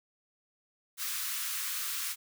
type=high-pass noise; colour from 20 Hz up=white; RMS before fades=-35 dBFS; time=0.97-2.16 s; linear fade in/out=50 ms; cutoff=1100 Hz; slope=48 dB/octave; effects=none